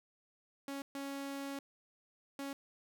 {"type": "tone bursts at uneven times", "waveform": "sawtooth", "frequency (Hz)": 277.2, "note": "C#4", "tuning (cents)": 0, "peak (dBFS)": -36, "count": 3, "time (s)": [[0.68, 0.82], [0.95, 1.59], [2.39, 2.53]], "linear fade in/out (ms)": 2, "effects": []}